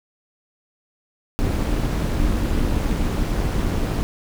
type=noise with amplitude modulation; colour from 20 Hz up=brown; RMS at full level=-18 dBFS; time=1.39-4.03 s; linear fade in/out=0 ms; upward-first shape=sine; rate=263 Hz; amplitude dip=65%; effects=none